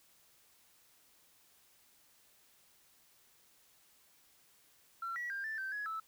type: tone with pitch steps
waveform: sine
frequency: 1357 / 1932 / 1596 / 1766 / 1554 / 1678 / 1311 Hz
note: E6 / B6 / G6 / A6 / G6 / G#6 / E6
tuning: +50 / -39 / +31 / +6 / -16 / +17 / -10 cents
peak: -36 dBFS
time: 5.02-6 s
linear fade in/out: 5 ms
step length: 140 ms
effects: tanh soft clip ceiling -33 dBFS + white hiss -67 dBFS RMS until 6.07 s